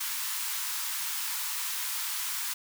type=high-pass noise; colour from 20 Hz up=white; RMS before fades=-33 dBFS; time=0-2.54 s; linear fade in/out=10 ms; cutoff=860 Hz; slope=96 dB/octave; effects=none